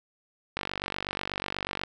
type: click train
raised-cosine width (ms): 0.3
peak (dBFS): -14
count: 62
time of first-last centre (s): 0.57-1.836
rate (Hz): 48.2
effects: none